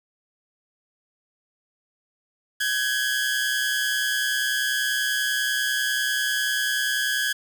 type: tone pair together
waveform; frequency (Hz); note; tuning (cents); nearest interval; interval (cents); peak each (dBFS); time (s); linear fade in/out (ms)
sawtooth; 1540 / 1670.2; G6 / G#6; -31 / +9; minor second; 140; -24 / -20; 2.6-7.33; 10
effects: 8-bit